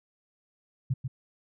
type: tone with echo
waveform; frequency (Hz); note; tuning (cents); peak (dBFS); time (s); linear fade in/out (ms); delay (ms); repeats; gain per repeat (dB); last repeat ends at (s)
sine; 130; C3; -11; -23; 0.9-0.94; 10; 140; 1; -6; 1.08
effects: none